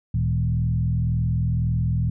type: tone with frequency modulation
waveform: sine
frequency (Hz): 116.54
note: A#2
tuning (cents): 0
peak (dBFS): -19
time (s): 0.14-2.1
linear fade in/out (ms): 5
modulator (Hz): 41.9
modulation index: 1.1
effects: none